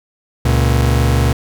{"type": "tone pair together", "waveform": "40% pulse", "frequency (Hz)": [71.05, 118.6], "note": ["C#2", "A#2"], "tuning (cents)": [43, 30], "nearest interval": "major sixth", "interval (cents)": 887, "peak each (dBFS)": -13, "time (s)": [0.45, 1.33], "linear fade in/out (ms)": 5, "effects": []}